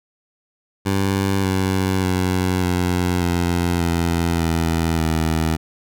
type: tone with pitch steps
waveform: 15% pulse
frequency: 97.3 / 94.64 / 92.05 / 89.53 / 87.09 / 84.7 / 82.39 / 80.14 Hz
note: G2 / F#2 / F#2 / F2 / F2 / E2 / E2 / E2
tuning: -12 / +40 / -8 / +44 / -4 / +48 / 0 / -48 cents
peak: -11 dBFS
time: 0.85-5.57 s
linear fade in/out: 20 ms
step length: 590 ms
effects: none